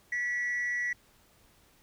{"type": "tone with amplitude modulation", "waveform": "sine", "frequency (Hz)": 1947, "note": "B6", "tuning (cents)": -25, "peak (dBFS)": -24, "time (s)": [0.12, 0.93], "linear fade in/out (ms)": 5, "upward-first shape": "sine", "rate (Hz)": 229, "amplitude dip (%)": 60, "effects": ["tanh soft clip ceiling -26 dBFS", "pink hiss -63 dBFS RMS until 1.82 s"]}